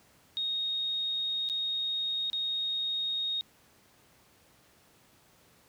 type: tone with dropouts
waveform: sine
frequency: 3729 Hz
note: A#7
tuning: in tune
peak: -29 dBFS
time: 0.37-3.41 s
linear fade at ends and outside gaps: 0 ms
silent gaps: 1.489-1.498 / 2.3-2.331 s
effects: pink hiss -62 dBFS RMS until 5.68 s + high-pass 80 Hz 12 dB/octave